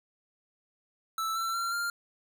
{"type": "tone with pitch steps", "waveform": "square", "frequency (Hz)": [1318.5, 1343.9, 1369.7, 1396.1], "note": ["E6", "E6", "F6", "F6"], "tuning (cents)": [0, 33, -34, -1], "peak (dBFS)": -30, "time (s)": [1.18, 1.9], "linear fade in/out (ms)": 2, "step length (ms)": 180, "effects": []}